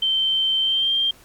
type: tone with pitch glide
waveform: sine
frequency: 3111 to 3180 Hz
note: G7 to G7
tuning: -14 to +24 cents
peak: -17 dBFS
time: 0.02-1.11 s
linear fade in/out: 5 ms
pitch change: +38 cents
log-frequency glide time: 0.61-0.92 s
effects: pink hiss -50 dBFS RMS until 1.24 s + MP3 96 kbps